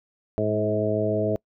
harmonic tone with a mistuned harmonic, 106.7 Hz, G#2, 47 cents sharp, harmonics 1 / 2 / 3 / 4 / 5 / 6, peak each -29 / -30 / -30 / -27 / -30 / -26 dBFS, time 0.38-1.36 s, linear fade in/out 0 ms, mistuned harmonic 2, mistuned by -15 cents, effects noise-tail reverb RT60 0.1 s tail -26 dB re dry

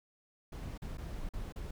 brown noise with dropouts, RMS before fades -41 dBFS, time 0.52-1.71 s, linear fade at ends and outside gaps 5 ms, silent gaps 0.778-0.819 / 0.973-0.981 / 1.291-1.335 / 1.524-1.559 s, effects none

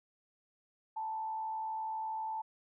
sine tone with frequency modulation, 880 Hz, A5, in tune, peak -35 dBFS, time 0.96-2.42 s, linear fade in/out 10 ms, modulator 72.2 Hz, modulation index 0.37, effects none

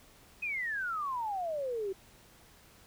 sine exponential sweep, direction down, 2551 to 373.3 Hz, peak -32 dBFS, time 0.42-1.93 s, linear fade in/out 10 ms, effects pink hiss -59 dBFS RMS until 2.86 s

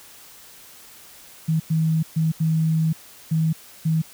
sine tone bursts at uneven times, 160 Hz, D#3, 49 cents sharp, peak -17 dBFS, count 6, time 1.48-1.6 / 1.7-2.03 / 2.16-2.32 / 2.4-2.93 / 3.31-3.53 / 3.85-4.02 s, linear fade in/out 10 ms, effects white hiss -46 dBFS RMS until 4.13 s

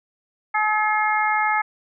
harmonic tone, 427 Hz, G#4, 48 cents sharp, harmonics 2 / 3 / 4 / 5, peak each -21 / -24 / -26 / -24 dBFS, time 0.54-1.62 s, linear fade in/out 10 ms, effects none

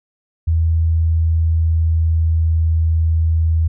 sine tone with pitch glide, 81.6 to 81.08 Hz, E2 to E2, -17 to -28 cents, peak -12 dBFS, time 0.47-3.68 s, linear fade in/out 10 ms, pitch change -11 cents, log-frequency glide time 0.72-2.63 s, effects none

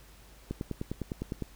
click train, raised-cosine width 3 ms, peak -20 dBFS, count 10, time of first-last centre 0.51-1.423 s, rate 9.86 Hz, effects added 50 Hz sine -54 dBFS peak until 1.55 s + pink hiss -57 dBFS RMS until 1.55 s

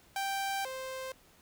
sawtooth tone pair in turn, 784 / 523.3 Hz, G5 / C5, 0 / 0 cents, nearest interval perfect fifth, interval 700 cents, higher first, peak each -28 / -34 dBFS, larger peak first, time 0.16-0.65 / 0.65-1.12 s, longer first, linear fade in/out 2 ms, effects pink hiss -62 dBFS RMS until 1.41 s

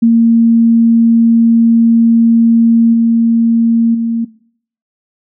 sine tone with level steps, 230 Hz, A#3, 23 cents flat, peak -4 / -6 / -11 dBFS, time 0.02-4.25 s, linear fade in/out 10 ms, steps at 2.93 / 3.94 s, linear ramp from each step 10 ms, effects noise-tail reverb RT60 0.6 s tail -20 dB re dry

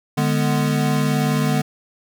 square chord, G# diminished, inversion second, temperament equal with one note detuned, 148.71 / 207.7 / 246.9 Hz, D3 / G#3 / B3, +22 / 0 / 0 cents, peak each -20 / -24 / -23 dBFS, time 0.17-1.62 s, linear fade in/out 10 ms, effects none

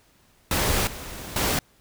pink noise with level steps, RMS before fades -23 / -37 / -23 dBFS, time 0.51-1.59 s, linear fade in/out 2 ms, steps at 0.87 / 1.36 s, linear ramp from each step 2 ms, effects pink hiss -60 dBFS RMS until 1.8 s

